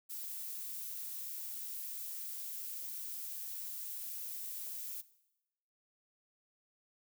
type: noise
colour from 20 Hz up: violet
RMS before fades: -43 dBFS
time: 0.09-5.02 s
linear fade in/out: 20 ms
effects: noise-tail reverb RT60 0.9 s tail -18 dB re dry